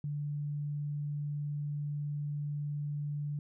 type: tone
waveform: sine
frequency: 146.4 Hz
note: D3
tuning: 5 cents flat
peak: -33 dBFS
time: 0.04-3.39 s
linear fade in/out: 2 ms
effects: none